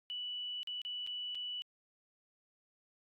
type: tone with dropouts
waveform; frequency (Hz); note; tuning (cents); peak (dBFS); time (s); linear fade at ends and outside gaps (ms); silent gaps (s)
sine; 2960; F#7; 0; -38; 0.1-1.62; 0; 0.631-0.673 / 0.817-0.85 / 1.065-1.073 / 1.348-1.353
effects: AAC 64 kbps